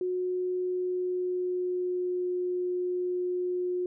sine tone with pitch glide, 364.4 to 360.2 Hz, F#4 to F#4, -26 to -46 cents, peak -27 dBFS, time 0.01-3.86 s, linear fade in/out 2 ms, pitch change -20 cents, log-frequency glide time 0.59-2.35 s, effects none

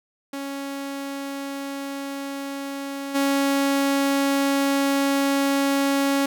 sawtooth tone with level steps, 277.2 Hz, C#4, in tune, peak -25 / -15 dBFS, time 0.33-6.26 s, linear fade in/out 5 ms, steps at 3.14 s, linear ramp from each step 20 ms, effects none

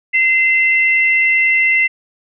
sine tone pair together, 2064 / 2694 Hz, C7 / E7, -24 / +37 cents, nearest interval perfect fourth, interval 461 cents, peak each -11 / -17 dBFS, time 0.13-1.88 s, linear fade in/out 20 ms, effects none

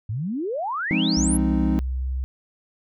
sine exponential sweep, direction up, 97 to 11410 Hz, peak -24 dBFS, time 0.09-1.37 s, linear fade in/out 5 ms
triangle chord, F minor seventh, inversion none, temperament equal, 174.61 / 207.7 / 261.6 / 311.1 Hz, F3 / Ab3 / C4 / Eb4, 0 / 0 / 0 / 0 cents, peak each -23 dBFS, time 0.91-1.79 s, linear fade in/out 0 ms
sine tone with pitch glide, 64.3 to 64.75 Hz, C2 to C2, -30 to -17 cents, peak -23 dBFS, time 1.17-2.24 s, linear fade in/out 0 ms, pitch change +13 cents, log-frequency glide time 1.98-2.04 s
effects none

